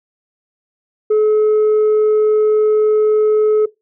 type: tone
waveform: sine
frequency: 428.2 Hz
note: A4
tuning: 47 cents flat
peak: -7 dBFS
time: 1.1-3.66 s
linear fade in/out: 10 ms
effects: noise-tail reverb RT60 0.2 s tail -21 dB re dry + tanh soft clip ceiling -9 dBFS